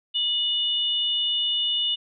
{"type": "tone pair together", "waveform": "sine", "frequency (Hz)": [2923, 3564], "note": ["F#7", "A7"], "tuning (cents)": [-22, 22], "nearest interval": "minor third", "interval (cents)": 344, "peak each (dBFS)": [-23, -26], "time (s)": [0.14, 1.96], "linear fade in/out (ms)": 20, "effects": []}